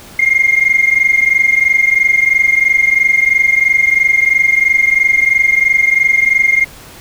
sine tone pair together, 2113 / 2136 Hz, C7 / C7, +16 / +35 cents, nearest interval unison, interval 19 cents, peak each -10 dBFS, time 0.19-6.65 s, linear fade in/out 5 ms, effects tanh soft clip ceiling -2 dBFS + pink hiss -36 dBFS RMS until 7 s

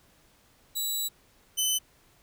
15% pulse tone pair in turn, 3920 / 3030 Hz, B7 / F#7, -14 / +40 cents, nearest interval major third, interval 446 cents, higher first, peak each -21 / -17 dBFS, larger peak second, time 0.75-1.09 / 1.57-1.79 s, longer first, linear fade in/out 20 ms, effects pink hiss -62 dBFS RMS until 2.22 s

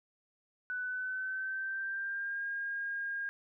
sine tone with pitch glide, 1494 to 1619.8 Hz, F#6 to G#6, +16 to -44 cents, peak -34 dBFS, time 0.7-3.29 s, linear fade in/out 0 ms, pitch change +140 cents, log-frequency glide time 0.81-2.45 s, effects none

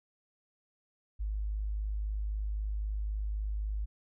sine tone, 51.91 Hz, G#1, in tune, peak -31 dBFS, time 1.19-3.86 s, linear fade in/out 20 ms, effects none

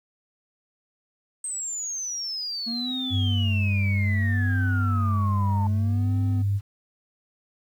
sine exponential sweep, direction down, 8372 to 880 Hz, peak -28 dBFS, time 1.44-5.67 s, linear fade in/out 2 ms
triangle tone with vibrato, 227.6 Hz, A#3, 41 cents flat, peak -27 dBFS, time 2.66-6.43 s, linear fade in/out 20 ms, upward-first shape sine, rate 0.63 Hz, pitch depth 220 cents each way
sine tone with pitch glide, 97 to 100.19 Hz, G2 to G2, -18 to +38 cents, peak -20 dBFS, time 3.1-6.61 s, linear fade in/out 50 ms, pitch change +56 cents, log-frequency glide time 5.18-6.24 s
effects tanh soft clip ceiling -13 dBFS + 9-bit

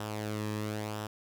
sawtooth tone with flanger, 106.4 Hz, G#2, 42 cents sharp, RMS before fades -36 dBFS, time 0-1.07 s, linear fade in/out 5 ms, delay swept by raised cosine 0.45 to 1.41 ms, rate 0.99 Hz, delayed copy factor -0.55, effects none

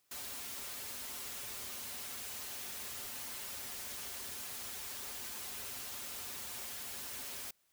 white noise with comb filter, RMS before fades -44 dBFS, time 0.11-7.51 s, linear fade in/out 5 ms, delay 6.2 ms, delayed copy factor -0.7, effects white hiss -75 dBFS RMS until 7.72 s

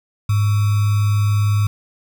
sine tone with sample-and-hold, 103.5 Hz, G#2, 5 cents flat, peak -13 dBFS, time 0.29-1.67 s, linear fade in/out 5 ms, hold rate 1225 Hz, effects none

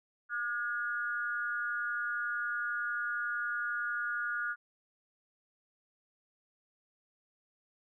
sine tone with amplitude modulation, 1438 Hz, F#6, 50 cents flat, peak -28 dBFS, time 0.29-4.56 s, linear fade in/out 50 ms, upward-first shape sine, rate 231 Hz, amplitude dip 85%, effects none

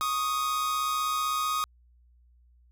45% pulse tone pair together, 1108.7 / 1244.5 Hz, C#6 / D#6, 0 / 0 cents, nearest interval major second, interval 200 cents, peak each -34 / -27 dBFS, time 0.01-1.64 s, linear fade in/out 0 ms, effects added 60 Hz sine -57 dBFS peak until 2.71 s

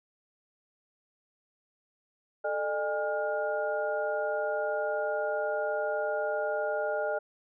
sine tone cluster, 438.2 / 606 / 817 / 1418 Hz, A4 / D#5 / G#5 / F6, -7 / -46 / -29 / +26 cents, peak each -35 / -30 / -36 / -36 dBFS, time 2.44-7.19 s, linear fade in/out 10 ms, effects none

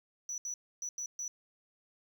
sine tone bursts at uneven times, 5920 Hz, F#8, in tune, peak -33 dBFS, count 5, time 0.29-0.38 / 0.45-0.54 / 0.82-0.89 / 0.98-1.06 / 1.19-1.28 s, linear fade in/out 2 ms, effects tanh soft clip ceiling -35 dBFS + 11-bit

